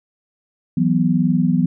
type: chord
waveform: sine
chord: E suspended second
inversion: none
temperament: just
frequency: 164.81 / 185.42 / 247.2 Hz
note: E3 / F#3 / B3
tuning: 0 / +4 / +2 cents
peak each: -18 dBFS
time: 0.77-1.66 s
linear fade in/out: 5 ms
effects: none